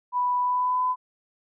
sine tone with pitch glide, 987.8 to 1007.4 Hz, B5 to B5, 0 to +34 cents, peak -21 dBFS, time 0.12-0.96 s, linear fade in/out 50 ms, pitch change +34 cents, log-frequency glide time 0.4-0.85 s, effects none

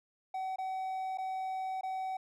triangle tone with dropouts, 757 Hz, F#5, 39 cents sharp, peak -32 dBFS, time 0.34-2.17 s, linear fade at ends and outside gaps 5 ms, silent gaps 0.56-0.584 / 1.175-1.183 / 1.811-1.832 s, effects none

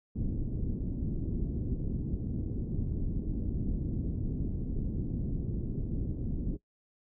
pink low-pass noise, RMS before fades -33 dBFS, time 0.15-6.57 s, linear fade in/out 10 ms, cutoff 310 Hz, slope 24 dB/octave, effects noise-tail reverb RT60 0.1 s tail -19 dB re dry

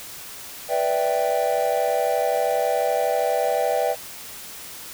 triangle chord, E minor seventh, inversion second, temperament equal, 493.9 / 587.3 / 659.3 / 784 Hz, B4 / D5 / E5 / G5, 0 / 0 / 0 / 0 cents, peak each -23 dBFS, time 0.68-3.96 s, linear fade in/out 50 ms, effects white hiss -38 dBFS RMS until 4.93 s

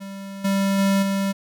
square tone with level steps, 196 Hz, G3, in tune, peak -33 / -19 / -17 / -21 dBFS, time 0-1.33 s, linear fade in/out 20 ms, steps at 0.44 / 0.78 / 1.02 s, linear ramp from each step 10 ms, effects none

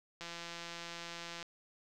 click train, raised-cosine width 0.2 ms, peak -27 dBFS, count 208, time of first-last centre 0.21-1.428 s, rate 170 Hz, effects none

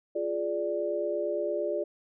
sine chord, D diminished, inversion first, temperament equal with one note detuned, 349.2 / 418 / 587.3 Hz, F4 / Ab4 / D5, 0 / +11 / 0 cents, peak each -33 / -33 / -30 dBFS, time 0.15-1.84 s, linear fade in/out 10 ms, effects none

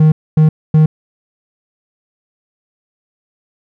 triangle tone bursts, 155.56 Hz, D#3, in tune, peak -3 dBFS, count 3, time 0-0.86 s, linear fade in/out 5 ms, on 120 ms, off 250 ms, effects none

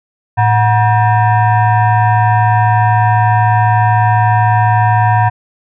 sine tone with frequency modulation, 110 Hz, A2, in tune, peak -7 dBFS, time 0.37-5.3 s, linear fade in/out 20 ms, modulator 846 Hz, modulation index 1.2, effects none

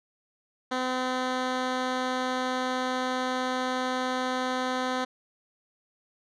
10% pulse tone with low-pass filter, 255.4 Hz, C4, 42 cents flat, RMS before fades -29 dBFS, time 0.71-5.05 s, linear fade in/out 10 ms, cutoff 4800 Hz, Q 0.79, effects none

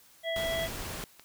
harmonic tone, 660 Hz, E5, 2 cents sharp, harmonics 1 / 3 / 5, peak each -31 / -36 / -37 dBFS, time 0.23-0.69 s, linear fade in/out 50 ms
pink noise, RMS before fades -38 dBFS, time 0.36-1.04 s, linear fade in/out 0 ms
click, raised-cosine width 0.2 ms, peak -30 dBFS, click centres 1.196 s
effects white hiss -59 dBFS RMS until 1.24 s

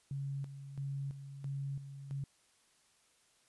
sine tone with tremolo, 138.59 Hz, C#3, in tune, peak -36 dBFS, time 0.11-2.24 s, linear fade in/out 2 ms, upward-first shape square, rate 1.5 Hz, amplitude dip 65%, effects white hiss -70 dBFS RMS until 3.48 s + resampled to 24000 Hz

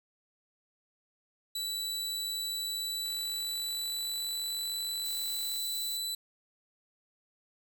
sawtooth tone with pitch glide, 3951 to 3981 Hz, B7 to B7, 0 to +13 cents, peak -30 dBFS, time 1.55-6.15 s, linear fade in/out 5 ms, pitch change +13 cents, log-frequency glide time 2.72-4.83 s
click train, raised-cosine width 0.2 ms, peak -35 dBFS, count 117, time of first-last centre 3.06-5.56 s, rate 46.4 Hz
violet noise, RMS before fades -43 dBFS, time 5.05-5.97 s, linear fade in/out 0 ms
effects none

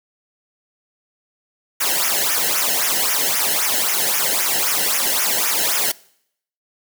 white noise with flanger, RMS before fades -19 dBFS, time 1.8-5.92 s, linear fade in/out 10 ms, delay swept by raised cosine 0.23 to 0.87 ms, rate 3.8 Hz, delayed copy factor -0.95, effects noise-tail reverb RT60 0.7 s tail -23 dB re dry

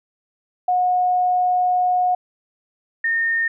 sine tone pair in turn, 726 / 1829.4 Hz, F#5 / A#6, -33 / -33 cents, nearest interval octave + major third, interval 1600 cents, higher second, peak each -15 / -17 dBFS, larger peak first, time 0.68-2.15 / 3.04-3.48 s, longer first, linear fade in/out 5 ms, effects none

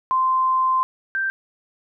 sine tone pair in turn, 1040 / 1568.2 Hz, C6 / G6, -11 / 0 cents, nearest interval perfect fifth, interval 711 cents, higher second, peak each -16 / -20 dBFS, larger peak first, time 0.11-0.83 / 1.15-1.3 s, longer first, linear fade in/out 0 ms, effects none

